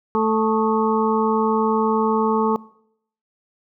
harmonic tone with a mistuned harmonic, 220 Hz, A3, in tune, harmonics 1 / 2 / 4 / 5 / 6, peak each -22 / -20 / -23 / -24 / -31 dBFS, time 0.15-2.56 s, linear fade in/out 0 ms, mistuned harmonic 6, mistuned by -92 cents, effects noise-tail reverb RT60 0.7 s tail -22 dB re dry

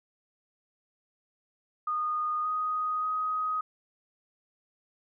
sine tone with pitch steps, 1229 / 1247 / 1256 Hz, D#6 / D#6 / D#6, -22 / +3 / +16 cents, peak -27 dBFS, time 1.87-3.61 s, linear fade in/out 5 ms, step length 580 ms, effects none

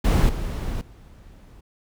brown noise with level steps, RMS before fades -17 / -28 / -46 dBFS, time 0.04-1.61 s, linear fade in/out 10 ms, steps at 0.29 / 0.81 s, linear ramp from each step 2 ms, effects none

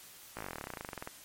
slowing click train, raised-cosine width 0.5 ms, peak -24 dBFS, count 24, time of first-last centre 0.37-1.074 s, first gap 17 ms, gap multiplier 1.05, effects white hiss -53 dBFS RMS until 1.24 s + MP3 64 kbps

